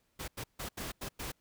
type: noise bursts at uneven times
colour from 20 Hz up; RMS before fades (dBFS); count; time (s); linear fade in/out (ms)
pink; -40; 6; 0.19-0.28 / 0.37-0.44 / 0.59-0.69 / 0.77-0.92 / 1.01-1.09 / 1.19-1.32; 10
effects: pink hiss -75 dBFS RMS until 1.4 s